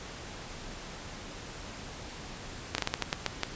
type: slowing click train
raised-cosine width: 0.2 ms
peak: -10 dBFS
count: 9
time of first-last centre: 2.75-3.434 s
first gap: 32 ms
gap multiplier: 1.27
effects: pink hiss -43 dBFS RMS until 3.55 s + resampled to 16000 Hz